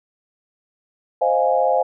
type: chord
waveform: sine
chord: F minor seventh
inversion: second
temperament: equal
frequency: 523.3 / 622.3 / 698.5 / 830.6 Hz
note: C5 / Eb5 / F5 / Ab5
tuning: 0 / 0 / 0 / 0 cents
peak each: -19 / -22 / -20 / -21 dBFS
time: 1.21-1.83 s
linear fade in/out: 10 ms
effects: none